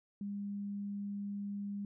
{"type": "tone", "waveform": "sine", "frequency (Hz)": 202, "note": "G#3", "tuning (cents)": -48, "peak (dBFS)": -37, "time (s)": [0.21, 1.85], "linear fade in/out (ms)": 2, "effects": []}